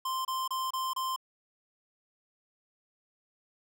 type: tone bursts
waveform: square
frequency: 1044 Hz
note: C6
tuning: 4 cents flat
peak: -31 dBFS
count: 5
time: 0.05-1.162 s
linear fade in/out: 5 ms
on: 200 ms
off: 28 ms
effects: none